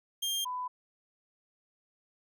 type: tone pair in turn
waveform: sawtooth / sine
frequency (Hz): 3201 / 999.3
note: G7 / B5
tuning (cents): +36 / +20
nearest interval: octave + minor sixth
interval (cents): 2016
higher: first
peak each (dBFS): -27 / -33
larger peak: first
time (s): 0.22-0.45 / 0.45-0.68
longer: neither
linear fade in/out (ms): 10
effects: none